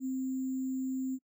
sine tone with sample-and-hold, 261.6 Hz, C4, in tune, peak -31 dBFS, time 0-1.19 s, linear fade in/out 50 ms, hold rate 7350 Hz, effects noise-tail reverb RT60 0.1 s tail -23 dB re dry

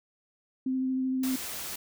sine tone with vibrato, 260.3 Hz, C4, 9 cents flat, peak -26 dBFS, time 0.66-1.36 s, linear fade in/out 5 ms, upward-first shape triangle, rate 13 Hz, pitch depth 14 cents each way
white noise, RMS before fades -37 dBFS, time 1.23-1.76 s, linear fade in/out 5 ms
effects none

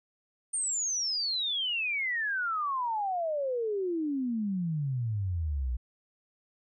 sine exponential sweep, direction down, 8980 to 58.27 Hz, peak -28 dBFS, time 0.53-5.77 s, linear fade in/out 10 ms, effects none

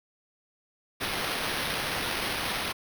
white noise with sample-and-hold, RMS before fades -31 dBFS, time 1-2.73 s, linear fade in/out 20 ms, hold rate 7350 Hz, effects none

